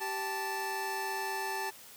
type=tone pair together; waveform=25% pulse; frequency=389.4 / 879 Hz; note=G4 / A5; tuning=-12 / -2 cents; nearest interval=octave + major second; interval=1410 cents; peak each=-35 / -31 dBFS; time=0-1.71 s; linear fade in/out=20 ms; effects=white hiss -52 dBFS RMS until 1.96 s + high-pass 80 Hz 12 dB/octave